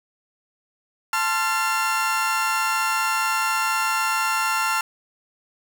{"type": "chord", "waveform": "30% pulse", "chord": "F major", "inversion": "first", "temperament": "equal with one note detuned", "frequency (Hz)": [880, 1046.5, 1372.1], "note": ["A5", "C6", "F6"], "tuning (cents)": [0, 0, -31], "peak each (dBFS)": [-23, -26, -20], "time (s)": [1.13, 4.81], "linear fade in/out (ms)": 2, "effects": []}